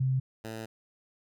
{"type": "tone pair in turn", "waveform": ["sine", "10% pulse"], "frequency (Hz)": [131.1, 111.55], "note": ["C3", "A2"], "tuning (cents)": [4, 24], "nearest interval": "minor third", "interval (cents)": 280, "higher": "first", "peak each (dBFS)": [-24, -29], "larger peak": "first", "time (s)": [[0, 0.2], [0.44, 0.66]], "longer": "second", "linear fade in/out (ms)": 10, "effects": []}